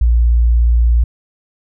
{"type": "tone", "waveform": "sine", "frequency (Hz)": 58.5, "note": "A#1", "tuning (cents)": 7, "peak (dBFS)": -7, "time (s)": [0.01, 1.04], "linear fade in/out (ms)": 5, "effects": ["tanh soft clip ceiling -3 dBFS"]}